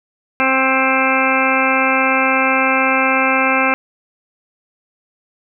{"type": "harmonic tone", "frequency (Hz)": 263.7, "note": "C4", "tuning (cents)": 14, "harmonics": [1, 2, 3, 4, 5, 6, 8, 9, 10], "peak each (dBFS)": [-21, -21, -21, -21, -21, -21, -21, -21, -21], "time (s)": [0.4, 3.74], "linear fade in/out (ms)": 0, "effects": []}